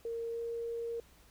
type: tone with pitch glide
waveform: sine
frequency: 462.1 to 465.3 Hz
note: A#4 to A#4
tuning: -15 to -3 cents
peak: -35 dBFS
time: 0.05-1 s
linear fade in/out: 2 ms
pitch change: +12 cents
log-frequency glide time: 0.31-0.4 s
effects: added 60 Hz sine -64 dBFS peak until 1.3 s + pink hiss -63 dBFS RMS until 1.3 s